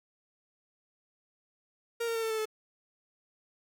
45% pulse tone with pitch steps, 466.2 / 459.5 / 452.9 / 446.4 / 440 / 433.7 Hz, A#4 / A#4 / A#4 / A4 / A4 / A4, 0 / -25 / -50 / +25 / 0 / -25 cents, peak -30 dBFS, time 2-2.456 s, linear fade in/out 10 ms, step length 76 ms, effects none

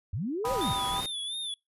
sine linear two-way sweep, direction up then down, 74.9 to 550 to 74.9 Hz, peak -29 dBFS, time 0.13-0.73 s, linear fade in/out 5 ms, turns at 0.53 s
sine chord, G augmented, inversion none, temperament equal, 784 / 987.8 / 1244.5 Hz, G5 / B5 / D#6, 0 / 0 / 0 cents, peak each -35 / -32 / -37 dBFS, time 0.44-1.01 s, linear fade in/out 10 ms
pink noise, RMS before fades -38 dBFS, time 0.45-1.06 s, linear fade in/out 0 ms
square tone with vibrato, 3520 Hz, A7, in tune, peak -33 dBFS, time 0.61-1.54 s, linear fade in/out 2 ms, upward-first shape sine, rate 2.9 Hz, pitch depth 80 cents each way
effects noise-tail reverb RT60 0.2 s tail -26 dB re dry + resampled to 32000 Hz

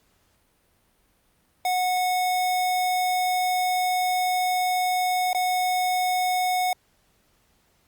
square tone with dropouts, 732 Hz, F#5, 19 cents flat, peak -22 dBFS, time 1.65-6.73 s, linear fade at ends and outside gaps 2 ms, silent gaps 5.331-5.347 s, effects pink hiss -65 dBFS RMS until 7.87 s + Opus 48 kbps

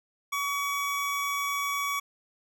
25% pulse tone, 1132 Hz, C#6, 36 cents sharp, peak -24 dBFS, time 0.32-2 s, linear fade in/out 10 ms, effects none

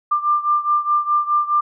sine beating tone pair, 1189 / 1193.8 Hz, D6 / D6, +21 / +28 cents, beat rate 4.8 Hz, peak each -17 / -20 dBFS, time 0.11-1.61 s, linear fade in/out 10 ms, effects none

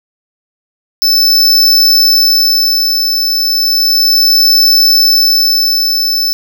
square tone with tremolo, 5274 Hz, E8, in tune, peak -5 dBFS, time 1.02-6.33 s, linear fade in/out 0 ms, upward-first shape sine, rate 0.34 Hz, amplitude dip 45%, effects none

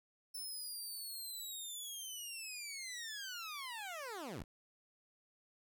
15% pulse linear sweep, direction down, 5320 to 31.74 Hz, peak -37 dBFS, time 0.34-4.44 s, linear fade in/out 10 ms, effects none

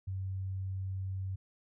sine tone, 95.2 Hz, F#2, 50 cents sharp, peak -34 dBFS, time 0.07-1.36 s, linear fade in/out 10 ms, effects none

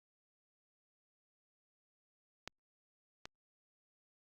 clicks, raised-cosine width 0.2 ms, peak -24 / -27 dBFS, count 2, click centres 2.476 / 3.255 s, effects Opus 48 kbps

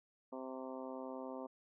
harmonic tone with a mistuned harmonic, 130.7 Hz, C3, 1 cent flat, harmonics 2 / 3 / 4 / 5 / 6 / 7 / 8 / 9, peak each -47 / -51 / -48 / -51 / -57 / -53 / -56 / -59 dBFS, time 0.32-1.47 s, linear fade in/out 10 ms, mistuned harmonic 9, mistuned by -29 cents, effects none

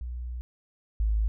sine tone pair in turn, 60.8 / 53.61 Hz, B1 / A1, -26 / -44 cents, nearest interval major second, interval 218 cents, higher first, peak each -32 / -22 dBFS, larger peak second, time 0.01-0.41 / 1-1.28 s, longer first, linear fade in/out 0 ms, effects none

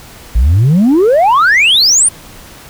sine exponential sweep, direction up, 51.91 to 9710 Hz, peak -3 dBFS, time 0.35-2.09 s, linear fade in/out 10 ms, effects tanh soft clip ceiling -4 dBFS + pink hiss -35 dBFS RMS until 2.69 s

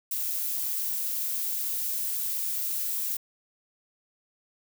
violet noise, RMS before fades -30 dBFS, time 0.11-3.17 s, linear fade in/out 5 ms, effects none

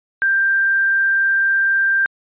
sine tone with quantisation, 1581 Hz, G6, 14 cents sharp, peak -13 dBFS, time 0.22-2.06 s, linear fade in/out 0 ms, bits 7, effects resampled to 8000 Hz

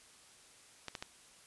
clicks, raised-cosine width 0.2 ms, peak -23 dBFS, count 3, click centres 0.883 / 0.952 / 1.025 s, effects white hiss -60 dBFS RMS until 1.46 s + resampled to 24000 Hz

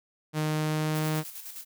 sawtooth tone with pitch glide, 154.1 to 155.26 Hz, D#3 to D#3, -16 to -3 cents, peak -22 dBFS, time 0.33-1.24 s, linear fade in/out 50 ms, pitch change +13 cents, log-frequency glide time 0.52-1.1 s
blue noise with tremolo, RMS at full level -40 dBFS, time 0.94-1.65 s, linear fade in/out 20 ms, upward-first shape square, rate 9.7 Hz, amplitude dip 50%
effects none

